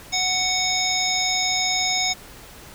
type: harmonic tone with a mistuned harmonic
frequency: 742 Hz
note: F#5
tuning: 5 cents sharp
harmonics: 1 / 3 / 5 / 7 / 9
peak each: -28 / -26 / -26 / -25 / -26 dBFS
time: 0.12-2.14 s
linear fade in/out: 20 ms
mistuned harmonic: 7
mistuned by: +19 cents
effects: pink hiss -43 dBFS RMS until 2.74 s